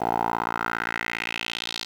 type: tone with band-pass filter sweep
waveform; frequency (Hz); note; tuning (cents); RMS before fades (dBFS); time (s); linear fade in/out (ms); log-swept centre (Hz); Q
10% pulse; 57.4; A#1; -26; -28; 0-1.85; 10; 700 to 4300; 3.2
effects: 8-bit